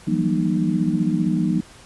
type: tone cluster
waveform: sine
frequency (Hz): 164.9 / 179.7 / 195.6 / 237.4 / 307.2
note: E3 / F3 / G3 / A#3 / D#4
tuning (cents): +1 / +50 / -4 / +32 / -22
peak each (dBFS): -24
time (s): 0.07-1.61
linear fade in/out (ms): 10
effects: pink hiss -46 dBFS RMS until 1.85 s + resampled to 24000 Hz